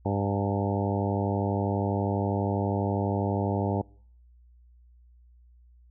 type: harmonic tone with a mistuned harmonic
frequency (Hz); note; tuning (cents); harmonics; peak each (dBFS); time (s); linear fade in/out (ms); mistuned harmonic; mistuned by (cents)
100; G2; +35; 1 / 2 / 3 / 4 / 5 / 6 / 7 / 8 / 9; -28 / -31 / -33 / -34 / -35 / -36 / -36 / -37 / -38; 0.05-3.82; 10; 8; +59
effects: noise-tail reverb RT60 0.6 s tail -26 dB re dry + added 60 Hz sine -53 dBFS peak until 5.9 s